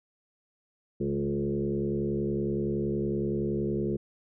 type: tone with frequency modulation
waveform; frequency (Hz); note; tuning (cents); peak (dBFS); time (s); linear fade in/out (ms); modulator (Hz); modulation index
sine; 280; C#4; +18; -26; 1-3.97; 10; 70.7; 2.3
effects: none